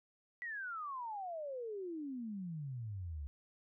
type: exponential sweep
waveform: sine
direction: down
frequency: 1974 to 68.2 Hz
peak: -40 dBFS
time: 0.42-3.27 s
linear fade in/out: 0 ms
effects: none